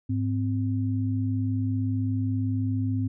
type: tone pair together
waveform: sine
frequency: 104.3 / 259.2 Hz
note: G#2 / C4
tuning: +8 / -16 cents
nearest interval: octave + major third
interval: 1576 cents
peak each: -25 / -28 dBFS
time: 0.09-3.08 s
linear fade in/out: 10 ms
effects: none